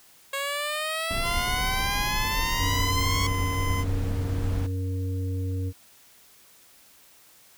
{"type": "exponential sweep", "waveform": "10% pulse", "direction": "up", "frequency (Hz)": [548, 1108], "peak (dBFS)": -19, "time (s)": [0.33, 3.27], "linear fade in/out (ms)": 5}
{"type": "noise", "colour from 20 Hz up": "brown", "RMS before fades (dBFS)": -30, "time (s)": [1.1, 4.67], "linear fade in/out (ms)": 10}
{"type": "tone", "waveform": "25% pulse", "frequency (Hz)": 1024, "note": "C6", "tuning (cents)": -38, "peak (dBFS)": -26, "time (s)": [1.22, 3.85], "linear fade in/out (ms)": 50}
{"type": "harmonic tone", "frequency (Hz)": 93.1, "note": "F#2", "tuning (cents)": 11, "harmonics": [1, 3, 5], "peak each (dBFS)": [-26, -36, -40], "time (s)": [2.57, 5.73], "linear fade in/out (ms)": 50}
{"effects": ["white hiss -55 dBFS RMS until 7.57 s"]}